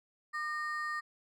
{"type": "ring-modulated tone", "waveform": "triangle", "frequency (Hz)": 1525, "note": "G6", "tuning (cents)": -48, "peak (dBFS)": -29, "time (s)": [0.33, 1.01], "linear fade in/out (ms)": 20, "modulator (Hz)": 320, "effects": []}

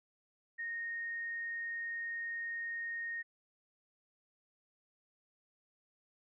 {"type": "tone", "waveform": "sine", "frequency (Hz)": 1855, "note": "A#6", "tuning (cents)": -9, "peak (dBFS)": -37, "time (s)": [0.58, 3.23], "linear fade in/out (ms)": 20, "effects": []}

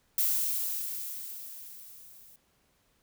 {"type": "noise with level ramp", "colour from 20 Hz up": "violet", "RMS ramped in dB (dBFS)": [-26, -55], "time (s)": [0.18, 2.36], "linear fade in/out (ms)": 2, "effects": ["pink hiss -70 dBFS RMS until 3.02 s"]}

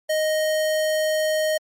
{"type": "tone", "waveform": "square", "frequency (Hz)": 622.3, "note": "D#5", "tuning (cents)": 0, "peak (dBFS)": -20, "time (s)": [0.09, 1.58], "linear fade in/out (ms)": 10, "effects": ["MP3 64 kbps"]}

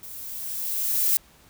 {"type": "noise with level ramp", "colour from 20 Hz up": "violet", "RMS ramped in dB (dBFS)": [-40, -20], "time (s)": [0.03, 1.17], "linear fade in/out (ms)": 0, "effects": ["pink hiss -55 dBFS RMS until 1.49 s"]}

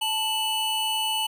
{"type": "tone pair together", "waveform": "square", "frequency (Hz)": [878.5, 2960], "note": ["A5", "F#7"], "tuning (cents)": [-3, 0], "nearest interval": "octave + major sixth", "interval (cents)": 2103, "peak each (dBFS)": [-29, -26], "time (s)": [0.01, 1.27], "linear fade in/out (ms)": 10, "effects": []}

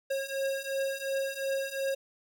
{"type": "beating tone pair", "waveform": "square", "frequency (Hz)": [541, 543.8], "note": ["C#5", "C#5"], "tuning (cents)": [-42, -33], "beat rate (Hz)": 2.8, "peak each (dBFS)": [-35, -33], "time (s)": [0.1, 1.95], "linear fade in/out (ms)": 10, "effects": []}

